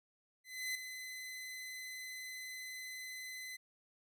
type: tone with ADSR envelope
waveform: sawtooth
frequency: 2028 Hz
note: B6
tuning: 45 cents sharp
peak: -32 dBFS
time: 0.44-3.57 s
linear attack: 310 ms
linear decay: 4 ms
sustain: -9 dB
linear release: 13 ms
effects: none